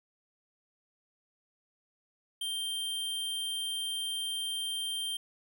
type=tone; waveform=square; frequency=3160 Hz; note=G7; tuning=13 cents sharp; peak=-33 dBFS; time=2.41-5.17 s; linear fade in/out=5 ms; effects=none